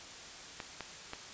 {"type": "clicks", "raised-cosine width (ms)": 0.3, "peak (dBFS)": -23, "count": 3, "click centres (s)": [0.602, 0.807, 1.134], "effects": ["white hiss -48 dBFS RMS until 1.33 s", "resampled to 16000 Hz"]}